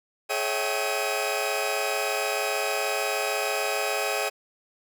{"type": "tone cluster", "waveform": "sawtooth", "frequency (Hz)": [423.6, 550, 649, 771, 2515], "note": ["G#4", "C#5", "E5", "G5", "D#7"], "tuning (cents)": [34, -14, -27, -29, 18], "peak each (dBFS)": -28, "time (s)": [0.29, 4.3], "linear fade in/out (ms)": 20, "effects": []}